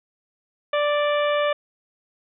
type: harmonic tone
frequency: 587.3 Hz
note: D5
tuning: in tune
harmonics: 1 / 2 / 3 / 4 / 5 / 6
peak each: -20 / -26 / -30 / -32 / -34 / -36 dBFS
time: 0.73-1.53 s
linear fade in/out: 5 ms
effects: none